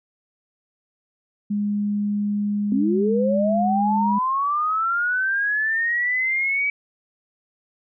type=tone; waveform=sine; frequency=205.9 Hz; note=G#3; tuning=15 cents flat; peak=-20 dBFS; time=1.5-4.19 s; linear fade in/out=10 ms
type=linear sweep; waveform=sine; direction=up; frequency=246.9 to 2288 Hz; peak=-19 dBFS; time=2.72-6.7 s; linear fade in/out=2 ms
effects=none